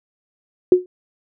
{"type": "tone with exponential decay", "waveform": "sine", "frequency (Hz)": 363.3, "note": "F#4", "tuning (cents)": -32, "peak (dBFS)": -3, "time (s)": [0.72, 0.86], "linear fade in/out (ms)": 2, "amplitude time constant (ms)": 30, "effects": []}